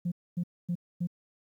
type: tone bursts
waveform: sine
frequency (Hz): 174.61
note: F3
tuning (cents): 0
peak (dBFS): -26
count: 4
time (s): 0.05-1.072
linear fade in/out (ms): 10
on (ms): 68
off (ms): 250
effects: tanh soft clip ceiling -24 dBFS + 11-bit